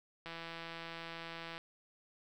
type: click train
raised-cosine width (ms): 0.3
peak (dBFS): -29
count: 220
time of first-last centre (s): 0.26-1.579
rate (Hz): 166
effects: 11-bit